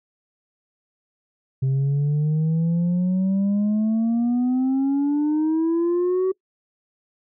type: exponential sweep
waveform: sine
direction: up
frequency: 131.5 to 380 Hz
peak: -15 dBFS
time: 1.62-6.32 s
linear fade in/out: 10 ms
effects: noise-tail reverb RT60 0.1 s tail -24 dB re dry + tanh soft clip ceiling -17 dBFS